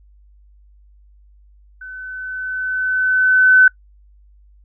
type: tone with level ramp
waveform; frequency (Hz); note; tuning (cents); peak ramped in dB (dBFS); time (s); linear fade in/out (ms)
sine; 1514; F#6; +39; -31 to -5; 1.81-3.68; 5
effects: noise-tail reverb RT60 0.1 s tail -23 dB re dry + added 50 Hz sine -46 dBFS peak until 4.64 s